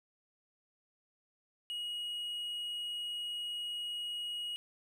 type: tone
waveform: triangle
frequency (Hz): 2895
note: F#7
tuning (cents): -38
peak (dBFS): -35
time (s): 1.7-4.56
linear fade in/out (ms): 0
effects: none